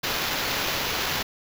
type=noise with sample-and-hold; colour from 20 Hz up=violet; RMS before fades=-27 dBFS; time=0.03-1.23 s; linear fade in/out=10 ms; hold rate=8820 Hz; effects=none